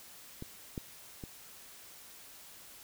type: clicks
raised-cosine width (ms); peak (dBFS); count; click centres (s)
3; -28 / -24 / -29; 3; 0.424 / 0.778 / 1.238
effects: white hiss -53 dBFS RMS until 2.83 s